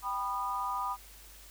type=chord; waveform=sine; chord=G augmented; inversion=none; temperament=equal with one note detuned; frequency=784 / 987.8 / 1224.5 Hz; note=G5 / B5 / D#6; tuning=0 / 0 / -28 cents; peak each=-39 / -34 / -35 dBFS; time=0.02-0.97 s; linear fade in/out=50 ms; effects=added 50 Hz sine -54 dBFS peak until 1.5 s + white hiss -54 dBFS RMS until 1.5 s